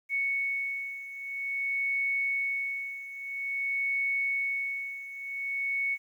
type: beating tone pair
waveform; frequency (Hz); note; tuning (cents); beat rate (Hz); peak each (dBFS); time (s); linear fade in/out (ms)
sine; 2217 / 2217.5; C#7 / C#7; 0 / 0; 0.5; -30 / -34; 0.09-5.98; 50
effects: 10-bit